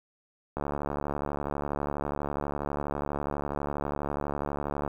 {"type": "click train", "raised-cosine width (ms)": 1, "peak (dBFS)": -17, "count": 312, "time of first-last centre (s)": [0.57, 4.877], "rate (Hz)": 72.2, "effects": ["9-bit"]}